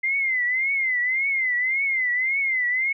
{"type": "tone with vibrato", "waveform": "sine", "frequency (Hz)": 2076, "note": "C7", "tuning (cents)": -14, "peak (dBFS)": -20, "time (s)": [0.03, 2.93], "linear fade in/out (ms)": 10, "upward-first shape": "triangle", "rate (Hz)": 1.8, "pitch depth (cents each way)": 130, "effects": []}